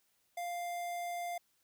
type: tone with notch filter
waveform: square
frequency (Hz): 698.5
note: F5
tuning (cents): 0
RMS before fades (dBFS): -39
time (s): 0.37-1.38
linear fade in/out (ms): 5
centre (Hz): 4200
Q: 1.6
effects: white hiss -75 dBFS RMS until 1.63 s